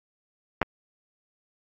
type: clicks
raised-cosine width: 0.5 ms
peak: -6 / -13 dBFS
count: 2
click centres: 0.617 / 0.628 s
effects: AAC 48 kbps